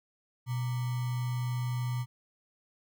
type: tone with sample-and-hold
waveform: sine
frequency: 123.47 Hz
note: B2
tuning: in tune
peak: -29 dBFS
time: 0.46-2.06 s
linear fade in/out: 50 ms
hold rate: 1050 Hz
effects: none